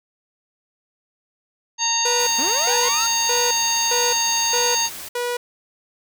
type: harmonic tone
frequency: 923 Hz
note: A#5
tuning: 17 cents flat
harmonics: 1 / 2 / 3 / 4 / 5 / 7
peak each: -25 / -32 / -28 / -29 / -24 / -21 dBFS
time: 1.78-4.9 s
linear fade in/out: 50 ms
type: tone bursts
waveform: sawtooth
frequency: 485.7 Hz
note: B4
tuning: 29 cents flat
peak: -18 dBFS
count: 6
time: 2.05-5.37 s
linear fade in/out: 5 ms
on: 220 ms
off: 400 ms
type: noise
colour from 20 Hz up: white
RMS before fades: -34 dBFS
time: 2.19-5.09 s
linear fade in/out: 10 ms
type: linear sweep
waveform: sawtooth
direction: up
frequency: 220 to 1411 Hz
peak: -22 dBFS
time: 2.38-3.07 s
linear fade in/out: 10 ms
effects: none